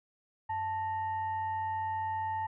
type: tone with frequency modulation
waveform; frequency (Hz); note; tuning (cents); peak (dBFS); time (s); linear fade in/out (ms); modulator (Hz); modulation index
sine; 880; A5; 0; -31; 0.49-2.47; 10; 975; 0.41
effects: none